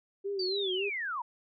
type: tone with vibrato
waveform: sine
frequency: 385.5 Hz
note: G4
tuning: 29 cents flat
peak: -31 dBFS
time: 0.24-0.9 s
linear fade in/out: 20 ms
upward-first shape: sine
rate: 3.6 Hz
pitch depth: 81 cents each way
type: linear sweep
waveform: sine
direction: down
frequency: 4702 to 900 Hz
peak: -32 dBFS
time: 0.39-1.22 s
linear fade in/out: 5 ms
effects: none